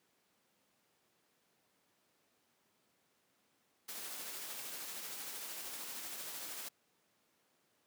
white noise with tremolo, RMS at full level -44 dBFS, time 3.88-6.69 s, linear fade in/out 10 ms, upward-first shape sine, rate 13 Hz, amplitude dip 25%, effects pink hiss -75 dBFS RMS until 7.86 s + high-pass 200 Hz 12 dB/octave

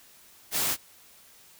white noise, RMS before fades -27 dBFS, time 0.51-0.77 s, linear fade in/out 50 ms, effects white hiss -55 dBFS RMS until 1.59 s

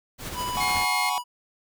pink noise with tremolo, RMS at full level -33 dBFS, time 0.18-0.86 s, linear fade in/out 50 ms, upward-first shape triangle, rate 14 Hz, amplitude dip 45%
square tone with pitch glide, 990 to 976.9 Hz, B5 to B5, +4 to -19 cents, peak -29 dBFS, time 0.34-1.24 s, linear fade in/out 50 ms, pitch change -23 cents, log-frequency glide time 0.64-0.82 s
square chord, F# suspended second, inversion none, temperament equal with one note detuned, 740 / 830.6 / 1115.2 Hz, F#5 / G#5 / C#6, 0 / 0 / +10 cents, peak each -31 dBFS, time 0.57-1.18 s, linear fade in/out 0 ms
30% pulse tone, 2141 Hz, C7, 39 cents sharp, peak -23 dBFS, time 0.6-1.1 s, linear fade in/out 10 ms
effects none

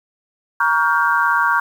sine chord, G half-diminished seventh, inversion first, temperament just, 940.8 / 1128.9 / 1411.2 / 1568 Hz, Bb5 / Db6 / F6 / G6, +16 / +31 / +18 / 0 cents, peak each -19 dBFS, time 0.6-1.6 s, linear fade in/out 5 ms, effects 7-bit

